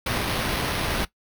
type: noise with sample-and-hold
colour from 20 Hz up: pink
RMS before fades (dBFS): -26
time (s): 0.06-1.05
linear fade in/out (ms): 5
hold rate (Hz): 7350
effects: noise-tail reverb RT60 0.1 s tail -17 dB re dry